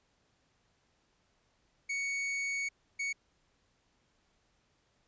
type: tone bursts at uneven times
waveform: 45% pulse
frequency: 2228 Hz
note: C#7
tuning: 8 cents sharp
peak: -32 dBFS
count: 2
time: 1.89-2.69 / 2.99-3.13 s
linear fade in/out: 10 ms
effects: pink hiss -73 dBFS RMS until 5.07 s + resampled to 16000 Hz